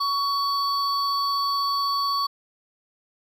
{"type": "tone pair together", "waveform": "triangle", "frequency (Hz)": [1121, 4484], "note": ["C#6", "C#8"], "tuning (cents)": [19, 19], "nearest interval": "2 octaves", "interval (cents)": 2400, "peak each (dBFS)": [-21, -26], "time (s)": [0, 2.27], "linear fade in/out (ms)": 10, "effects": []}